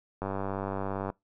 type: click train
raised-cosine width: 1 ms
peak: -19 dBFS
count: 87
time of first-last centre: 0.22-1.101 s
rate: 97.6 Hz
effects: noise-tail reverb RT60 0.2 s tail -24 dB re dry